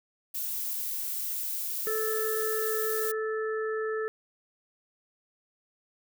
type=noise; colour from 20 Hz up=violet; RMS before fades=-33 dBFS; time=0.34-3.12 s; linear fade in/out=10 ms
type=harmonic tone; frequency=437.4 Hz; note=A4; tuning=10 cents flat; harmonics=1 / 3 / 4; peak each=-29 / -38 / -38 dBFS; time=1.87-4.08 s; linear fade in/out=0 ms
effects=none

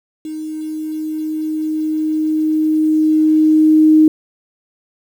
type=tone with level ramp; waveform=sine; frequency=311.1 Hz; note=D#4; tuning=in tune; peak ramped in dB=-23 to -5 dBFS; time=0.25-4.08 s; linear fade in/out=2 ms; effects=7-bit

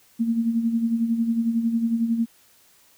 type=tone with tremolo; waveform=sine; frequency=230 Hz; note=A#3; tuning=23 cents flat; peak=-17 dBFS; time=0.19-2.26 s; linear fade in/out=20 ms; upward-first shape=sine; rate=11 Hz; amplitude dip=60%; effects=white hiss -57 dBFS RMS until 2.97 s

